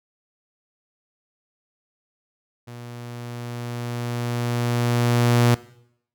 sawtooth tone with level ramp, 120 Hz, B2, 49 cents flat, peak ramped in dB -33 to -10 dBFS, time 2.67-5.55 s, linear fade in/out 10 ms, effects noise-tail reverb RT60 0.7 s tail -19 dB re dry

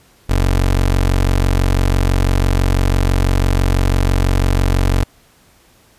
25% pulse tone, 46.03 Hz, F#1, 8 cents flat, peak -8 dBFS, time 0.29-5.04 s, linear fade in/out 10 ms, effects pink hiss -51 dBFS RMS until 5.98 s + resampled to 32000 Hz

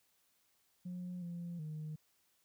sine tone with pitch steps, 179.3 / 172.5 / 154.3 Hz, F3 / F3 / D#3, +46 / -21 / -14 cents, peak -39 dBFS, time 0.85-1.96 s, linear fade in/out 10 ms, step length 370 ms, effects tanh soft clip ceiling -38 dBFS + white hiss -75 dBFS RMS until 2.44 s

